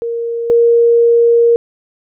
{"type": "tone pair in turn", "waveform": "sine", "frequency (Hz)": [466.2, 468.4], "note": ["A#4", "A#4"], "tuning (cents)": [0, 8], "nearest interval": "unison", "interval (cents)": 8, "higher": "second", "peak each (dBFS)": [-16, -6], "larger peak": "second", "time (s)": [[0.02, 0.5], [0.5, 1.56]], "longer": "second", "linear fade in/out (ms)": 0, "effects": []}